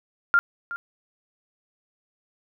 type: tone with echo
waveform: sine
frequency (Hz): 1396.9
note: F6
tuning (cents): 0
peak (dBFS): -14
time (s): 0.34-0.39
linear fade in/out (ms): 0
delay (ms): 370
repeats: 1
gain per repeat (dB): -15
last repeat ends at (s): 0.76
effects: none